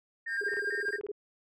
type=tone with vibrato; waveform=sine; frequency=1719 Hz; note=A6; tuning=41 cents flat; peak=-34 dBFS; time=0.26-0.97 s; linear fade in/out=10 ms; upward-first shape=square; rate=4.5 Hz; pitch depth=110 cents each way
type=tone with tremolo; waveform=triangle; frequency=1600 Hz; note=G6; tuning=35 cents sharp; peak=-30 dBFS; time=0.27-1 s; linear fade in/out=50 ms; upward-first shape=triangle; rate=17 Hz; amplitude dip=30%
type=tone bursts; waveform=sine; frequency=411.5 Hz; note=G#4; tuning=16 cents flat; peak=-33 dBFS; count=14; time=0.41-1.117 s; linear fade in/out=5 ms; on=31 ms; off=21 ms
type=clicks; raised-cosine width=0.5 ms; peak=-34 dBFS; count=5; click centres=0.535 / 0.568 / 0.887 / 1.011 / 1.067 s
effects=none